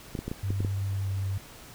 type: clicks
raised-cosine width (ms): 3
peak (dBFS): -19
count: 7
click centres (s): 0.152 / 0.19 / 0.28 / 0.315 / 0.505 / 0.605 / 0.648
type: tone with pitch glide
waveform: sine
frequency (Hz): 98 to 96.99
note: G2 to G2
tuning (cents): 0 to -18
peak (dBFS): -27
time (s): 0.43-1.38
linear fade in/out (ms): 5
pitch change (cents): -18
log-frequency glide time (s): 0.96-1.1
effects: pink hiss -48 dBFS RMS until 1.74 s